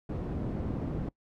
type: low-pass noise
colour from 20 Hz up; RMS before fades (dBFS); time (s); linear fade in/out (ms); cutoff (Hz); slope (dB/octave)
white; -34; 0.09-1.09; 5; 260; 12
effects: noise-tail reverb RT60 0.1 s tail -23 dB re dry